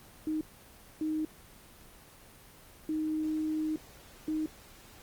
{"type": "tone bursts at uneven times", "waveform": "sine", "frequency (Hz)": 311.1, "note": "D#4", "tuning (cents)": 0, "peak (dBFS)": -29, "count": 4, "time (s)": [[0.27, 0.41], [1.01, 1.25], [2.89, 3.76], [4.28, 4.46]], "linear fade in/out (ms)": 2, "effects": ["pink hiss -54 dBFS RMS until 5.02 s", "Opus 24 kbps"]}